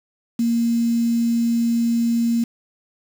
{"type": "tone with quantisation", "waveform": "sine", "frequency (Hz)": 233.1, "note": "A#3", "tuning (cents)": 0, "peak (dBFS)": -16, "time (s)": [0.39, 2.44], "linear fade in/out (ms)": 5, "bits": 6, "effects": []}